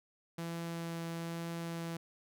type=tone with vibrato; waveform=sawtooth; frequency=167.4 Hz; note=E3; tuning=27 cents sharp; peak=-34 dBFS; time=0.38-1.97 s; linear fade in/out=5 ms; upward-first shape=triangle; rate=1.1 Hz; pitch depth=9 cents each way; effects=none